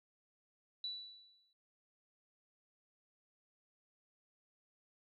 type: tone with exponential decay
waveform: sine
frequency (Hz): 3951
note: B7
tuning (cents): 0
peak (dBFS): -37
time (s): 0.84-1.53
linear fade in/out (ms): 2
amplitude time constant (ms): 150
effects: none